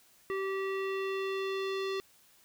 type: tone with low-pass filter sweep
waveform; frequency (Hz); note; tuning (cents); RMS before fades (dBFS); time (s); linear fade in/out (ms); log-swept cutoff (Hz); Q
square; 387.1; G4; -22; -34; 0.3-2; 0; 2100 to 4100; 1.9
effects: white hiss -63 dBFS RMS until 2.44 s